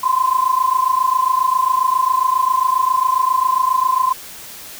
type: tone pair together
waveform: sine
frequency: 1019.1 / 1046.5 Hz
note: C6 / C6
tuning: -46 / 0 cents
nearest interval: unison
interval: 46 cents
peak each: -16 dBFS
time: 0.03-4.13 s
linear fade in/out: 10 ms
effects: white hiss -35 dBFS RMS until 4.79 s